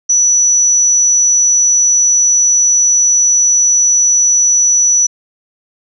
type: tone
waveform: sine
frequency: 5920 Hz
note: F#8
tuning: in tune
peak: -7 dBFS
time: 0.09-5.07 s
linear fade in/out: 10 ms
effects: none